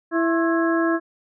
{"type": "harmonic tone with a mistuned harmonic", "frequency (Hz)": 331.3, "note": "E4", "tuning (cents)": 9, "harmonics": [1, 2, 3, 4, 5], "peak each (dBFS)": [-19, -26, -28, -30, -27], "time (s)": [0.11, 1], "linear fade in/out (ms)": 50, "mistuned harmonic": 3, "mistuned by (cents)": 130, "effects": []}